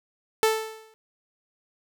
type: tone with exponential decay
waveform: sawtooth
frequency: 440 Hz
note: A4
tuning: in tune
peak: -12 dBFS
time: 0.43-0.94 s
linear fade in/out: 0 ms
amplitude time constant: 110 ms
effects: none